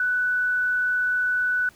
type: tone with frequency modulation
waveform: sine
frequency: 1488 Hz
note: F#6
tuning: 9 cents sharp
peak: -20 dBFS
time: 0-1.69 s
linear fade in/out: 2 ms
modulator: 35.2 Hz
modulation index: 0.22
effects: pink hiss -54 dBFS RMS until 1.75 s